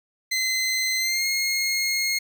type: tone with pitch glide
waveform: 20% pulse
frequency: 2054 to 2149 Hz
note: C7 to C7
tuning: -33 to +46 cents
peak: -17 dBFS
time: 0.31-2.19 s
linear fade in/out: 10 ms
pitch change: +79 cents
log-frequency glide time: 0.98-1.27 s
effects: none